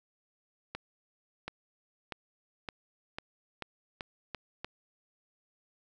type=accelerating click train; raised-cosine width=0.3 ms; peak=-21 dBFS; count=9; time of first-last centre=0.75-4.646 s; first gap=730 ms; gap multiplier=0.88; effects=none